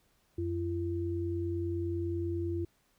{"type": "tone pair together", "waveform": "sine", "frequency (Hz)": [90.05, 340], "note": ["F#2", "F4"], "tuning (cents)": [-46, -46], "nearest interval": "octave + major seventh", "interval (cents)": 2300, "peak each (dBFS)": [-34, -33], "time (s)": [0.38, 2.65], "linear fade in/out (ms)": 5, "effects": ["pink hiss -71 dBFS RMS until 2.98 s"]}